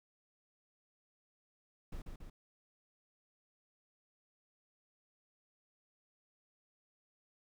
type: noise with echo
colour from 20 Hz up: brown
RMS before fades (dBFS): -43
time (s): 1.92-2.02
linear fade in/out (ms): 5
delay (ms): 140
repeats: 2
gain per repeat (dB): -3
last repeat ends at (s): 2.3
effects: none